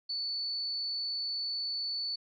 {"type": "tone", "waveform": "sine", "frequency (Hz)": 4471, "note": "C#8", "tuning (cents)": 14, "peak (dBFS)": -32, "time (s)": [0.09, 2.16], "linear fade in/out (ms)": 10, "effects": []}